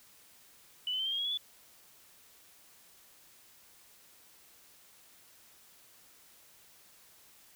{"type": "tone with pitch steps", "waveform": "sine", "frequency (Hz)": [2976, 3040, 3106, 3173, 3242, 3312, 3383, 3456], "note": ["F#7", "F#7", "G7", "G7", "G#7", "G#7", "G#7", "A7"], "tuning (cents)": [9, 46, -17, 20, -42, -5, 31, -32], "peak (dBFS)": -31, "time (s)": [0.87, 1.374], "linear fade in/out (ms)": 2, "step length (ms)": 63, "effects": ["white hiss -60 dBFS RMS until 7.55 s"]}